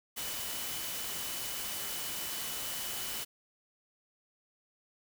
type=tone in noise; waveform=sine; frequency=2983 Hz; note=F#7; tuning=13 cents sharp; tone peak=-46 dBFS; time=0.16-3.25 s; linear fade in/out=20 ms; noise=white; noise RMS=-38 dBFS; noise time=0.16-3.25 s; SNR=-11 dB; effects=none